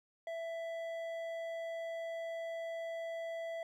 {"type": "tone with hard clipping", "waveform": "sine", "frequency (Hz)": 663, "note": "E5", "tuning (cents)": 10, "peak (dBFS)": -40, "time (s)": [0.27, 3.63], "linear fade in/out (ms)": 2, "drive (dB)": 8, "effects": []}